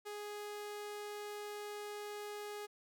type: tone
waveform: sawtooth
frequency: 415.3 Hz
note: G#4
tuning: in tune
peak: -39 dBFS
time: 0.05-2.67 s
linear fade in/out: 20 ms
effects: none